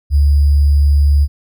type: tone with sample-and-hold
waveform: sine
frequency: 71.8 Hz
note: D2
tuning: 39 cents flat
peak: -7 dBFS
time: 0.1-1.28 s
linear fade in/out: 50 ms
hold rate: 4900 Hz
effects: none